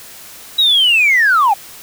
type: linear sweep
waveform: sine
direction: down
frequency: 3896 to 760 Hz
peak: -7 dBFS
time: 0.58-1.54 s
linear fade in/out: 10 ms
effects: tanh soft clip ceiling -5 dBFS + white hiss -36 dBFS RMS until 1.82 s